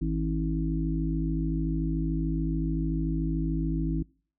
harmonic tone, 53.6 Hz, A1, 45 cents flat, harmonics 1 / 3 / 5 / 6, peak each -29 / -30 / -33 / -33 dBFS, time 0.01-4.03 s, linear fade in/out 10 ms, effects noise-tail reverb RT60 0.5 s tail -26 dB re dry

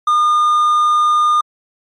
triangle tone, 1215 Hz, D#6, 42 cents flat, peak -8 dBFS, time 0.07-1.41 s, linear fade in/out 5 ms, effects MP3 48 kbps

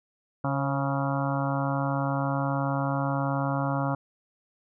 harmonic tone with a mistuned harmonic, 138.59 Hz, C#3, in tune, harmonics 1 / 2 / 4 / 5 / 6 / 7 / 8 / 9 / 10, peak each -28 / -31 / -34 / -35 / -36 / -36 / -37 / -38 / -38 dBFS, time 0.44-3.95 s, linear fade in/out 5 ms, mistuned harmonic 4, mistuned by -23 cents, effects none

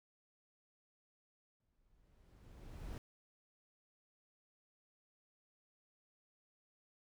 brown noise with exponential growth, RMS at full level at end -43 dBFS, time 1.6-2.98 s, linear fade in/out 1 ms, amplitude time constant 300 ms, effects none

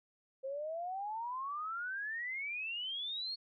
sine exponential sweep, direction up, 523.3 to 4380 Hz, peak -37 dBFS, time 0.43-3.36 s, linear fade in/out 20 ms, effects none

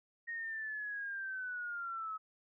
sine linear sweep, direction down, 1869 to 1277 Hz, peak -38 dBFS, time 0.27-2.18 s, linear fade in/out 20 ms, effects none

